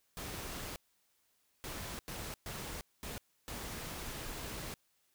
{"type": "noise bursts at uneven times", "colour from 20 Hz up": "pink", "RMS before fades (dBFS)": -43, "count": 6, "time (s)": [[0.17, 0.76], [1.64, 1.99], [2.08, 2.34], [2.46, 2.81], [3.03, 3.18], [3.48, 4.74]], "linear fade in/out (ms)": 0, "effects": ["white hiss -75 dBFS RMS until 5.14 s"]}